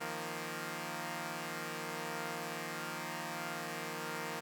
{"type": "chord", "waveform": "5% pulse", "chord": "Eb suspended second", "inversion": "none", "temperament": "equal", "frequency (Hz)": [155.56, 174.61, 233.1], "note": ["Eb3", "F3", "Bb3"], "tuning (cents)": [0, 0, 0], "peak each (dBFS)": -32, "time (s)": [0, 4.41], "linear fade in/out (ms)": 20, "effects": []}